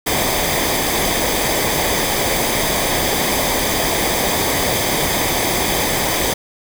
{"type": "noise with comb filter", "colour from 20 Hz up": "pink", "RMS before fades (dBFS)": -18, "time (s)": [0.06, 6.34], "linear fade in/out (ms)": 10, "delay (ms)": 0.72, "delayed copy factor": -0.6, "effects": []}